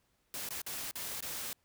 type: noise with dropouts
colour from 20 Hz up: white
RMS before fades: -40 dBFS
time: 0.34-1.53 s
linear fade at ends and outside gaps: 1 ms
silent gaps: 0.489-0.506 / 0.617-0.664 / 0.911-0.955 / 1.206-1.225 s
effects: pink hiss -75 dBFS RMS until 1.64 s